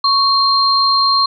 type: tone pair together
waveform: sine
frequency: 1108.7 / 4186 Hz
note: C#6 / C8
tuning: 0 / 0 cents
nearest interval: octave + major seventh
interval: 2300 cents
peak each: -13 dBFS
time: 0.04-1.26 s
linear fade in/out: 5 ms
effects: none